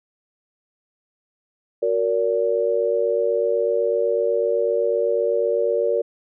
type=chord; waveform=sine; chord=Gb augmented; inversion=none; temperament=equal with one note detuned; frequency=370 / 466.2 / 574.2 Hz; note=Gb4 / Bb4 / D5; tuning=0 / 0 / -39 cents; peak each=-26 / -20 / -22 dBFS; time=1.82-6.02 s; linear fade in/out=10 ms; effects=none